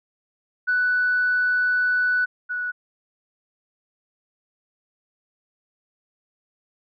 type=tone pair in turn; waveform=sine; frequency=1487 / 1472.5 Hz; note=F#6 / F#6; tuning=+8 / -9 cents; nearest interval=unison; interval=17 cents; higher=first; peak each=-17 / -24 dBFS; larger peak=first; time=0.67-2.26 / 2.49-2.72 s; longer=first; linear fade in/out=20 ms; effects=tanh soft clip ceiling -13 dBFS